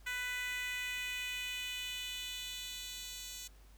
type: tone with high-pass filter sweep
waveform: 10% pulse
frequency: 497.1 Hz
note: B4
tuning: 11 cents sharp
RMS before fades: -41 dBFS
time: 0.06-3.48 s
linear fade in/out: 10 ms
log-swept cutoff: 1700 to 4800 Hz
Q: 2.4
effects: added 50 Hz sine -56 dBFS peak until 3.77 s + pink hiss -66 dBFS RMS until 3.77 s